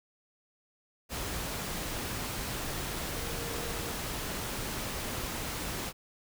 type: tone in noise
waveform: sine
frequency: 466.2 Hz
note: A#4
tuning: in tune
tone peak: -43 dBFS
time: 3.13-3.94 s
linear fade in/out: 50 ms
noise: pink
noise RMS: -36 dBFS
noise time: 1.09-5.93 s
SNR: -10 dB
effects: none